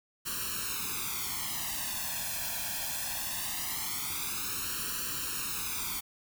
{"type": "noise with flanger", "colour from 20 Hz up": "white", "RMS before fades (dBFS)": -35, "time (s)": [0.25, 6.01], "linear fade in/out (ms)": 20, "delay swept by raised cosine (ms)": [0.7, 1.21], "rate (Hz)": 0.21, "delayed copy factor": 1, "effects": []}